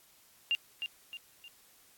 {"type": "tone with echo", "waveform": "sine", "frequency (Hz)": 2794, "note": "F7", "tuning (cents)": 0, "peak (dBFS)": -26, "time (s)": [0.51, 0.55], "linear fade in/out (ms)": 0, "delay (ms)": 310, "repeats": 3, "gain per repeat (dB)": -7, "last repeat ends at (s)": 1.48, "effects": ["white hiss -62 dBFS RMS until 1.97 s", "AAC 64 kbps"]}